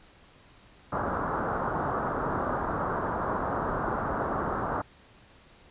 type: low-pass noise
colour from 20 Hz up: white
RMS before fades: -30 dBFS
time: 0.92-4.82 s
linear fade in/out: 10 ms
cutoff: 1400 Hz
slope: 48 dB/octave
effects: pink hiss -56 dBFS RMS until 5.7 s + resampled to 8000 Hz